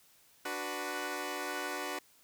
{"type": "chord", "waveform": "10% pulse", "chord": "B minor", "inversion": "first", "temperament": "equal", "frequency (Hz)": [293.7, 370, 493.9], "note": ["D4", "F#4", "B4"], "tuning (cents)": [0, 0, 0], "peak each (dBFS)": [-32, -31, -33], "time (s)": [0.45, 1.99], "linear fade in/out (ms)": 5, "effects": ["white hiss -64 dBFS RMS until 2.23 s"]}